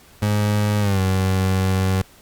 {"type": "tone with pitch glide", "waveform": "30% pulse", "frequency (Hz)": [104.4, 94.64], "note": ["G#2", "F#2"], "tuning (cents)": [10, 40], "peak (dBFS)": -14, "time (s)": [0.22, 2.02], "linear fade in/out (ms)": 5, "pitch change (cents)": -170, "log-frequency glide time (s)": [0.8, 1], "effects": ["pink hiss -49 dBFS RMS until 2.21 s", "Opus 48 kbps"]}